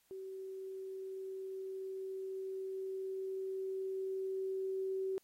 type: tone with level ramp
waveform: sine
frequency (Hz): 381.9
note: G4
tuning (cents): -45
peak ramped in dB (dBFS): -43 to -34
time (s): 0.11-5.18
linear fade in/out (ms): 0
effects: white hiss -73 dBFS RMS until 5.23 s + AAC 48 kbps